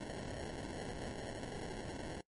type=noise with sample-and-hold; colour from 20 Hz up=blue; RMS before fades=-44 dBFS; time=0-2.21 s; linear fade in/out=5 ms; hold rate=1225 Hz; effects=noise-tail reverb RT60 0.1 s tail -22 dB re dry + MP3 48 kbps